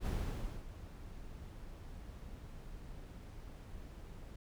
brown noise with ADSR envelope, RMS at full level -35 dBFS, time 0-4.36 s, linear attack 63 ms, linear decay 570 ms, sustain -14 dB, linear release 5 ms, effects none

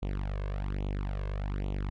sawtooth tone with flanger, 49 Hz, G1, in tune, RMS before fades -33 dBFS, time 0.02-1.9 s, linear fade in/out 10 ms, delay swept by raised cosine 0.29 to 1.89 ms, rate 1.2 Hz, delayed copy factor +0.9, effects low-pass 3000 Hz 12 dB/octave

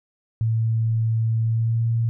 sine tone with pitch glide, 112.7 to 115.2 Hz, A2 to A#2, +42 to -20 cents, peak -18 dBFS, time 0.41-2.09 s, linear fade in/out 0 ms, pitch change +38 cents, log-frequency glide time 1.41-1.87 s, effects none

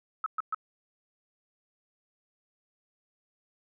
sine tone bursts, 1290 Hz, E6, 38 cents flat, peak -27 dBFS, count 3, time 0.24-0.546 s, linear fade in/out 2 ms, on 22 ms, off 120 ms, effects none

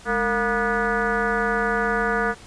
sine tone with frequency modulation, 961 Hz, B5, 48 cents flat, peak -19 dBFS, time 0.05-2.35 s, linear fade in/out 50 ms, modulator 251 Hz, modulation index 3, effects pink hiss -45 dBFS RMS until 2.46 s + resampled to 22050 Hz

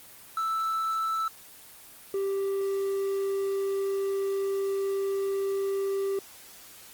triangle tone pair in turn, 1319 / 392.1 Hz, E6 / G4, +1 / 0 cents, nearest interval octave + major sixth, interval 2101 cents, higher first, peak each -24 dBFS, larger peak neither, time 0.37-1.28 / 2.14-6.19 s, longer second, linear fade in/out 2 ms, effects white hiss -49 dBFS RMS until 6.93 s + Opus 24 kbps

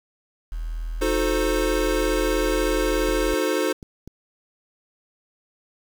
sine tone, 40.66 Hz, E1, 23 cents flat, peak -26 dBFS, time 0.52-3.34 s, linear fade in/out 0 ms
square chord, D# diminished seventh, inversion none, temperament equal with one note detuned, 311.1 / 363.4 / 440 / 523.3 Hz, D#4 / F#4 / A4 / C5, 0 / -31 / 0 / 0 cents, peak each -27 dBFS, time 1.01-3.73 s, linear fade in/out 10 ms
clicks, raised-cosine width 3 ms, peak -26 dBFS, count 3, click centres 3.088 / 3.828 / 4.076 s
effects 8-bit

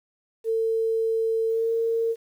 sine tone with pitch glide, 450 to 456.8 Hz, A4 to A#4, +39 to -35 cents, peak -21 dBFS, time 0.44-2.16 s, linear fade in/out 50 ms, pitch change +26 cents, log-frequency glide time 1.49-1.72 s, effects 9-bit

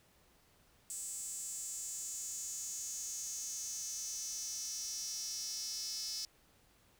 sawtooth tone with high-pass filter sweep, 434.8 Hz, A4, 21 cents flat, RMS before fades -42 dBFS, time 0.9-6.25 s, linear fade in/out 0 ms, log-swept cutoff 7800 to 5200 Hz, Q 6.9, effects pink hiss -68 dBFS RMS until 6.99 s

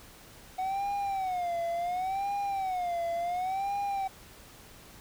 triangle tone with vibrato, 740 Hz, F#5, in tune, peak -27 dBFS, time 0.58-4.08 s, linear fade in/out 10 ms, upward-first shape sine, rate 0.7 Hz, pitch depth 150 cents each way, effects pink hiss -52 dBFS RMS until 5 s

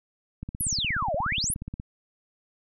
click train, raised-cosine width 5 ms, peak -22 dBFS, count 24, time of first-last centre 0.43-1.799 s, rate 16.8 Hz
sine exponential two-way sweep, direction down then up, 11840 to 540 to 11840 Hz, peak -25 dBFS, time 0.6-1.54 s, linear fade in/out 5 ms, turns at 1.15 s
effects none

